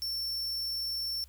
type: tone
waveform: 45% pulse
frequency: 5420 Hz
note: E8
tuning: 47 cents sharp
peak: -32 dBFS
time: 0.02-1.24 s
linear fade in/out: 0 ms
effects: added 67 Hz sine -53 dBFS peak until 1.28 s + white hiss -64 dBFS RMS until 1.28 s